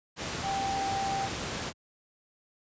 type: tone in noise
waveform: sine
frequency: 784 Hz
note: G5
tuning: in tune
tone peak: -29 dBFS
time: 0.42-1.29 s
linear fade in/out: 50 ms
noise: pink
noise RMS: -34 dBFS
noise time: 0.16-1.73 s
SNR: +2 dB
effects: high-pass 80 Hz 12 dB/octave + resampled to 16000 Hz